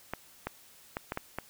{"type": "clicks", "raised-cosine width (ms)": 0.5, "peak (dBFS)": -18, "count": 6, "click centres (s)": [0.136, 0.47, 0.969, 1.121, 1.174, 1.386], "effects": ["white hiss -57 dBFS RMS until 1.49 s"]}